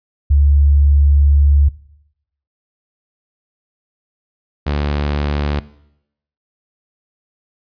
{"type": "tone pair in turn", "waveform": ["sine", "sawtooth"], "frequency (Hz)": [71.5, 72.83], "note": ["D2", "D2"], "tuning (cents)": [-46, -14], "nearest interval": "unison", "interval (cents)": 32, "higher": "second", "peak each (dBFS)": [-8, -12], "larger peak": "first", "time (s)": [[0.3, 1.69], [4.66, 5.6]], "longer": "first", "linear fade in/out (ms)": 10, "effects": ["noise-tail reverb RT60 0.8 s tail -19 dB re dry", "resampled to 11025 Hz"]}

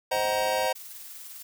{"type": "chord", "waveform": "square", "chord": "C half-diminished seventh", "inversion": "none", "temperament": "just", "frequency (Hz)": [523.3, 627.9, 753.5, 941.9], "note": ["C5", "Eb5", "Gb5", "Bb5"], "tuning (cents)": [0, 16, 31, 18], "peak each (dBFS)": [-29, -31, -31, -31], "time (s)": [0.11, 0.73], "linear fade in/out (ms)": 10}
{"type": "low-pass noise", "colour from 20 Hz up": "white", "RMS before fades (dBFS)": -46, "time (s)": [0.12, 0.67], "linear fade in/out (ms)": 10, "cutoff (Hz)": 940, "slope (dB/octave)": 48}
{"type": "noise with tremolo", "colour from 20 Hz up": "blue", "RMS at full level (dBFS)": -41, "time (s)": [0.75, 1.43], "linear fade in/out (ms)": 10, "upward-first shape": "triangle", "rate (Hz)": 20, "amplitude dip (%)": 40}
{"effects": []}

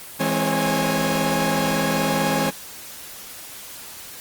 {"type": "tone cluster", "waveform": "sawtooth", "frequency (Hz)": [163.4, 207.2, 263, 545, 830], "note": ["E3", "G#3", "C4", "C#5", "G#5"], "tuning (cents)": [-15, -4, 9, -29, -1], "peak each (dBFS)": -22, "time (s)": [0.19, 2.51], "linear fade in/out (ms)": 20, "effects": ["white hiss -38 dBFS RMS until 4.2 s", "Opus 32 kbps"]}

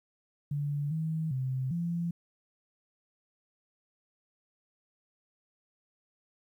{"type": "tone with pitch steps", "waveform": "sine", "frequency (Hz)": [144.7, 159.4, 130.5, 170.6], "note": ["D3", "D#3", "C3", "F3"], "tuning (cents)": [-25, 42, -4, -40], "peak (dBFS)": -29, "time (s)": [0.51, 2.11], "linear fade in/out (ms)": 5, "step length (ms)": 400, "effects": ["11-bit"]}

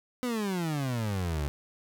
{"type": "exponential sweep", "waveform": "30% pulse", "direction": "down", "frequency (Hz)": [255.1, 69.3], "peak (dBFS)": -26, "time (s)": [0.23, 1.48], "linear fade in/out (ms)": 0, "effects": []}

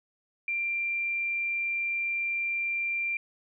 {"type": "tone", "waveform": "sine", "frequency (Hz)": 2371, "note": "D7", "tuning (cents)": 16, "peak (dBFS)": -27, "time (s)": [0.48, 3.17], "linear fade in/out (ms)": 2, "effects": []}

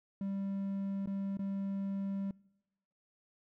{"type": "tone with dropouts", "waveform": "triangle", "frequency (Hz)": 196.3, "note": "G3", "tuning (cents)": 3, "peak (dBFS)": -32, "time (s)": [0.21, 2.31], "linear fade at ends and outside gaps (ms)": 2, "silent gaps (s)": [[1.059, 1.073], [1.371, 1.392]], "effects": ["noise-tail reverb RT60 1.0 s tail -25 dB re dry"]}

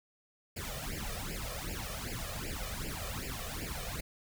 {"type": "noise with flanger", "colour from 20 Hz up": "pink", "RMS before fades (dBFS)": -39, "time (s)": [0.56, 4.01], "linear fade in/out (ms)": 10, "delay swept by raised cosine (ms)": [0.4, 1.7], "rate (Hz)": 2.6, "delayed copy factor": 1, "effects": []}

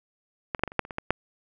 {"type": "clicks", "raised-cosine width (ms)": 0.5, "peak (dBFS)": [-12, -23, -6, -19, -27, -6, -26, -20, -14, -6], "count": 10, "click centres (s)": [0.548, 0.594, 0.636, 0.677, 0.719, 0.793, 0.851, 0.908, 0.984, 1.106], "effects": []}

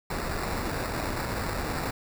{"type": "noise with sample-and-hold", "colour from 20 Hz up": "pink", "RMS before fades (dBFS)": -31, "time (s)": [0.1, 1.91], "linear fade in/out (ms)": 5, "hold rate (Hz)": 3150, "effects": []}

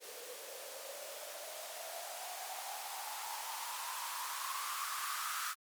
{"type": "noise with band-pass filter sweep", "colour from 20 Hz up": "violet", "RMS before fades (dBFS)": -43, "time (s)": [0, 5.55], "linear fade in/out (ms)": 50, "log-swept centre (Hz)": [470, 1300], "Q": 8, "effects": ["Opus 48 kbps"]}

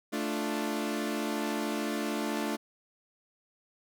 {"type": "chord", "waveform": "sawtooth", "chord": "D minor", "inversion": "second", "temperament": "equal", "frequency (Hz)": [220, 293.7, 349.2], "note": ["A3", "D4", "F4"], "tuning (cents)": [0, 0, 0], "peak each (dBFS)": [-30, -30, -33], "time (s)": [0.12, 2.57], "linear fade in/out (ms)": 20, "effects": []}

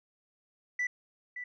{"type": "tone with echo", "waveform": "sine", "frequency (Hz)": 1975.5, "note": "B6", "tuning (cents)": 0, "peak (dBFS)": -26, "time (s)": [0.79, 0.87], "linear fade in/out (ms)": 5, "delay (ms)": 570, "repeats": 1, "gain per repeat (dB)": -11, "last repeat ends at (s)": 1.44, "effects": ["tanh soft clip ceiling -27 dBFS"]}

